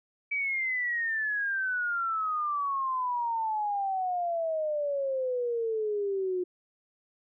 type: exponential sweep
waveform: sine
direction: down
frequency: 2300 to 357.5 Hz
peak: -27 dBFS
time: 0.31-6.44 s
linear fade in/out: 10 ms
effects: none